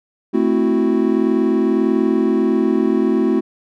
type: chord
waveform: triangle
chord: F# half-diminished seventh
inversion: first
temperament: equal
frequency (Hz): 220 / 261.6 / 329.6 / 370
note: A3 / C4 / E4 / F#4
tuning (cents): 0 / 0 / 0 / 0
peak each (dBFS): -17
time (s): 0.33-3.41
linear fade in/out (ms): 20
effects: none